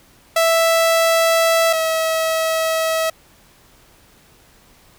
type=tone pair in turn; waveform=sawtooth; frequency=659.3 / 645.4 Hz; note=E5 / E5; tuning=0 / -37 cents; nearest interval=unison; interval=37 cents; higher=first; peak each=-9 / -13 dBFS; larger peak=first; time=0.36-1.73 / 1.73-3.1 s; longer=neither; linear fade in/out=5 ms; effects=pink hiss -51 dBFS RMS until 4.98 s